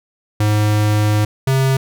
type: tone pair in turn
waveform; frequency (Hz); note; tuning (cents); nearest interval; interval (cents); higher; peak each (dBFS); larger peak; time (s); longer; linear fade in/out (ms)
square; 105.6 / 133.51; G#2 / C3; +29 / +35; major third; 406; second; -13; neither; 0.4-1.25 / 1.47-1.77; first; 5
effects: none